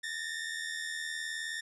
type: tone pair together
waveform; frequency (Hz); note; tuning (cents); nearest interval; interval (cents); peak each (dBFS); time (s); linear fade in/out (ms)
sawtooth; 1760 / 1839.3; A6 / A#6; 0 / -24; minor second; 76; -36 / -34; 0.03-1.61; 10
effects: resampled to 24000 Hz